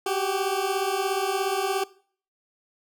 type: beating tone pair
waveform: 20% pulse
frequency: 378.8 / 395.8 Hz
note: F#4 / G4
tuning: +41 / +17 cents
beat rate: 17 Hz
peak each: -22 dBFS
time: 0.06-1.84 s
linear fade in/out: 5 ms
effects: noise-tail reverb RT60 0.5 s tail -21 dB re dry